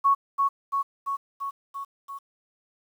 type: tone with echo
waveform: sine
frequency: 1108.7 Hz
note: C#6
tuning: in tune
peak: -16 dBFS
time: 0.04-0.15 s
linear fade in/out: 20 ms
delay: 340 ms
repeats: 6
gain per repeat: -3 dB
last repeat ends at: 2.19 s
effects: 9-bit